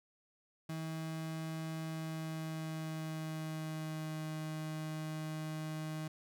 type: tone with pitch glide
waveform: 35% pulse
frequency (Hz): 160.1 to 156.26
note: D#3 to D#3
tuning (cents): +50 to +8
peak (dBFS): -37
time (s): 0.69-6.08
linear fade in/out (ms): 5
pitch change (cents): -42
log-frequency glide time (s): 1.83-4.33
effects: none